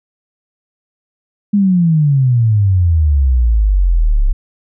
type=exponential sweep; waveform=sine; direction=down; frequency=208.6 to 32.71 Hz; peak=-8 dBFS; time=1.53-4.33 s; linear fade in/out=10 ms; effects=none